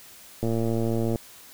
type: click train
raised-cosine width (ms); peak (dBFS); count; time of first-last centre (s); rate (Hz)
2; -14; 84; 0.43-1.158; 114
effects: white hiss -48 dBFS RMS until 1.53 s